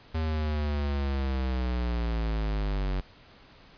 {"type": "linear sweep", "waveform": "square", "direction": "down", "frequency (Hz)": [80.3, 46.25], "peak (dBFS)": -27, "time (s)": [0.14, 3.01], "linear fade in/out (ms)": 10, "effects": ["pink hiss -54 dBFS RMS until 3.77 s", "resampled to 11025 Hz"]}